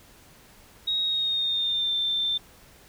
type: tone with pitch glide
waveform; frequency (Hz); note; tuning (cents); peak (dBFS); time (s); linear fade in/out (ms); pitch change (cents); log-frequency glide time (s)
sine; 3779 to 3567; A#7 to A7; +23 to +23; -23; 0.87-2.38; 10; -100; 1.01-1.94
effects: pink hiss -53 dBFS RMS until 2.88 s